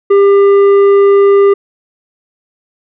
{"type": "tone with tanh clipping", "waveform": "sine", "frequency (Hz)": 398.9, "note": "G4", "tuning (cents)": 30, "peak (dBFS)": -5, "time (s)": [0.1, 1.54], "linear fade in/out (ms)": 10, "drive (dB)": 8, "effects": []}